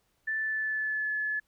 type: tone with pitch glide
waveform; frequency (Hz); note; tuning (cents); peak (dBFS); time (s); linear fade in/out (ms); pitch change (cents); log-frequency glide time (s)
sine; 1760 to 1717.8; A6 to A6; 0 to -42; -28; 0.27-1.4; 10; -42; 0.37-1.12
effects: pink hiss -73 dBFS RMS until 1.47 s